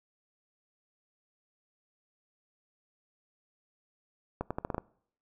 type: accelerating click train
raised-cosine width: 1 ms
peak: -18 dBFS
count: 7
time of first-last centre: 4.41-4.781 s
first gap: 96 ms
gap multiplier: 0.82
effects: noise-tail reverb RT60 0.6 s tail -23 dB re dry